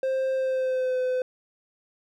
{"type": "tone with pitch glide", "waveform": "triangle", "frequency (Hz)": [527, 508.5], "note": ["C5", "C5"], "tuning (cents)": [12, -50], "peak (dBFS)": -21, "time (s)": [0.03, 1.22], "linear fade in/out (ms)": 2, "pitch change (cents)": -62, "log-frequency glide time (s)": [0.34, 0.99], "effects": []}